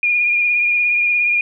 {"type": "tone with vibrato", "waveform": "sine", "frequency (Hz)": 2428, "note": "D#7", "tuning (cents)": -43, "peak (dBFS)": -13, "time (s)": [0.03, 1.41], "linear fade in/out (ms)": 2, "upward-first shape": "triangle", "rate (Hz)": 17, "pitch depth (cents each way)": 30, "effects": []}